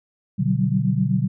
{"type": "chord", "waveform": "sine", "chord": "G major seventh", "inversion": "first", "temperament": "equal with one note detuned", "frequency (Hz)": [123.47, 146.83, 185, 192.85], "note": ["B2", "D3", "F#3", "G3"], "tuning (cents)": [0, 0, 0, -28], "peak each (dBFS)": -23, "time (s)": [0.38, 1.28], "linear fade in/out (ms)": 20, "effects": []}